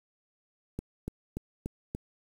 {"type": "click train", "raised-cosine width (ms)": 3, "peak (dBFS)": -21, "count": 5, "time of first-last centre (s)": [0.79, 1.949], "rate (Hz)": 3.45, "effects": ["8-bit"]}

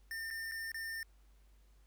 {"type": "tone with dropouts", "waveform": "square", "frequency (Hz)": 1806, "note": "A6", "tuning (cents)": 45, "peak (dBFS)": -40, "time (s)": [0.11, 1.03], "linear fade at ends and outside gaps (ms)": 1, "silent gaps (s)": [[0.304, 0.309], [0.514, 0.519], [0.718, 0.744]], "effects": ["added 50 Hz sine -61 dBFS peak until 1.86 s", "pink hiss -74 dBFS RMS until 1.86 s"]}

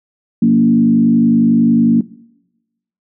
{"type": "tone with frequency modulation", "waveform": "sine", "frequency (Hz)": 231.6, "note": "A#3", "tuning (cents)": -11, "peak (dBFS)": -7, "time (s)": [0.42, 2.01], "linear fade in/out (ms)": 5, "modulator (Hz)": 51, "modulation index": 0.89, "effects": ["noise-tail reverb RT60 1.0 s tail -22 dB re dry"]}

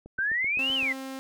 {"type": "click train", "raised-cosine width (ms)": 2, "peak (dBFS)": -31, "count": 7, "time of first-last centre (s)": [0.06, 0.829], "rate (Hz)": 7.8}
{"type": "exponential two-way sweep", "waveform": "sine", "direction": "up then down", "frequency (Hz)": [1509, 3136, 1951], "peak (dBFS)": -24, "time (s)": [0.18, 0.93], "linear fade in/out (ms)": 10, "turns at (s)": 0.74}
{"type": "tone", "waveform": "sawtooth", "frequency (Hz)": 266, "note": "C4", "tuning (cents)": 29, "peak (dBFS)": -31, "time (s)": [0.59, 1.19], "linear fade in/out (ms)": 0}
{"effects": []}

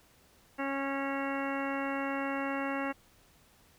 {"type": "harmonic tone", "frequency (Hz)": 274.8, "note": "C#4", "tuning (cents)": -15, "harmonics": [1, 2, 3, 4, 5, 6, 7, 8, 10], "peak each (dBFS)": [-35, -38, -40, -41, -42, -43, -43, -44, -45], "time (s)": [0.58, 2.93], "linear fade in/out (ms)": 20, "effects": ["pink hiss -63 dBFS RMS until 3.78 s"]}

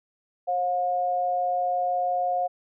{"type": "tone pair together", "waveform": "sine", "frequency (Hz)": [537, 716.8], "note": ["C5", "F5"], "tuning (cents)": [45, 45], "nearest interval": "perfect fourth", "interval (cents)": 500, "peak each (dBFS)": [-30, -23], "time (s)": [0.47, 2.48], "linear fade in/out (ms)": 20, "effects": []}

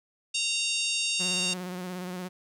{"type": "harmonic tone", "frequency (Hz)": 924, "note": "A#5", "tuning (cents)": -16, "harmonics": [3, 4, 5, 6, 7, 8, 9, 10], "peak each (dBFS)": [-30, -32, -34, -36, -37, -38, -39, -40], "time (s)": [0.34, 1.54], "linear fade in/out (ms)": 10}
{"type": "tone with vibrato", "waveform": "sawtooth", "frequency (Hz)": 181.4, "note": "F#3", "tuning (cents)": -34, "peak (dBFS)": -30, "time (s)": [1.19, 2.29], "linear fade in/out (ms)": 20, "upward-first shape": "square", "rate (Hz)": 17, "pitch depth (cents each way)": 30}
{"effects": []}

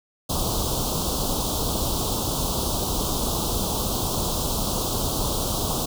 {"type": "band-stop noise", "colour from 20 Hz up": "pink", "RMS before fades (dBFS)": -25, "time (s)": [0.29, 5.86], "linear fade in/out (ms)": 10, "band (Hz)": [1200, 3200], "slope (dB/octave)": 48, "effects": []}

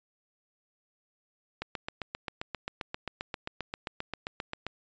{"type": "click train", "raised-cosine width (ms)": 0.3, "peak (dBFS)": -18, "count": 24, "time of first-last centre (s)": [1.62, 4.666], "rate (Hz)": 7.55, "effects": ["resampled to 16000 Hz"]}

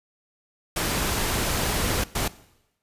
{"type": "noise bursts at uneven times", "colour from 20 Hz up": "pink", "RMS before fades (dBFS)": -25, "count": 2, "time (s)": [[0.76, 2.04], [2.15, 2.28]], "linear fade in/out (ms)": 5, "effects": ["noise-tail reverb RT60 0.9 s tail -19 dB re dry", "resampled to 32000 Hz"]}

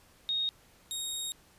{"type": "tone pair in turn", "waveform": ["sine", "20% pulse"], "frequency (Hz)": [3729, 3744], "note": ["A#7", "A#7"], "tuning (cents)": [0, 7], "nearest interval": "unison", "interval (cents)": 7, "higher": "second", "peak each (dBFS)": -28, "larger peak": "neither", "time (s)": [[0.29, 0.49], [0.91, 1.32]], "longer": "second", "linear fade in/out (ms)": 0, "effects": ["pink hiss -61 dBFS RMS until 1.58 s", "resampled to 32000 Hz"]}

